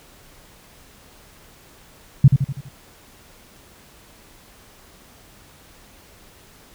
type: tone with echo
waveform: sine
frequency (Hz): 136.5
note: C#3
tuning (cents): -26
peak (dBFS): -4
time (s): 2.24-2.28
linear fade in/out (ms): 5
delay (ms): 82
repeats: 5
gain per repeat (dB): -6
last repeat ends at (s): 2.69
effects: pink hiss -49 dBFS RMS until 6.74 s